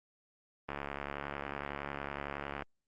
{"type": "click train", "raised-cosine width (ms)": 0.5, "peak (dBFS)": -22, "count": 138, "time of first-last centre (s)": [0.69, 2.622], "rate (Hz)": 70.9, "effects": ["Opus 24 kbps"]}